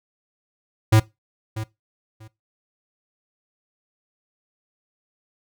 square tone with echo, 109.4 Hz, A2, 9 cents flat, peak -12 dBFS, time 0.92-1 s, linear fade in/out 10 ms, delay 640 ms, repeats 2, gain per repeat -15 dB, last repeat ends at 2.28 s, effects noise-tail reverb RT60 0.2 s tail -19 dB re dry

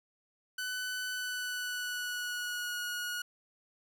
sawtooth tone with pitch glide, 1500 to 1449.7 Hz, F#6 to F#6, +23 to -36 cents, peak -31 dBFS, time 0.58-3.22 s, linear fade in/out 5 ms, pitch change -59 cents, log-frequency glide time 1.11-2.8 s, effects none

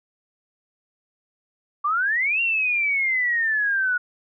sine exponential two-way sweep, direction up then down, 1139 to 2777 to 1450 Hz, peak -19 dBFS, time 1.84-3.98 s, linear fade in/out 10 ms, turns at 2.41 s, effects none

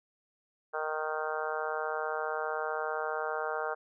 harmonic tone, 155.3 Hz, D#3, 3 cents flat, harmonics 3 / 4 / 5 / 6 / 7 / 8 / 9 / 10, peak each -37 / -38 / -38 / -42 / -42 / -41 / -39 / -42 dBFS, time 0.73-3.75 s, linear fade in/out 20 ms, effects none

